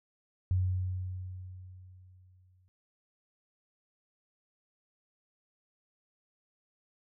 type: tone with exponential decay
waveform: sine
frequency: 92.1 Hz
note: F#2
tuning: 7 cents flat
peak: -24 dBFS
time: 0.51-2.68 s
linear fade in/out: 0 ms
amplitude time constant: 470 ms
effects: none